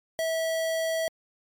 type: tone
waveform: square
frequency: 650 Hz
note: E5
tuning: 24 cents flat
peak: -26 dBFS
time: 0.19-1.08 s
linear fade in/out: 0 ms
effects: MP3 96 kbps